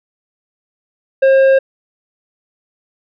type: tone with tanh clipping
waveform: triangle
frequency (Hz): 536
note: C5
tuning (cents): +42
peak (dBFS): -8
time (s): 1.22-1.59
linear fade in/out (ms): 10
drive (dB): 12
effects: none